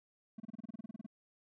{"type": "tone bursts", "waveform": "triangle", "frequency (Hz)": 220, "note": "A3", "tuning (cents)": 0, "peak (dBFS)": -40, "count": 14, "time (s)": [0.38, 1.064], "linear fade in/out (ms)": 5, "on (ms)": 21, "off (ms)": 30, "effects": []}